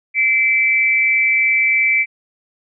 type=tone pair together; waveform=sine; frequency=2074 / 2317 Hz; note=C7 / D7; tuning=-16 / -24 cents; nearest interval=major second; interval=192 cents; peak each=-18 / -13 dBFS; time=0.14-2.06 s; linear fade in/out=50 ms; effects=none